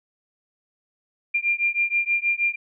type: beating tone pair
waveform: sine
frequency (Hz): 2389 / 2395.3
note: D7 / D7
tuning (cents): +29 / +34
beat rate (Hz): 6.3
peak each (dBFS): -23 / -23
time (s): 1.34-2.56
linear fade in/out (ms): 10
effects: none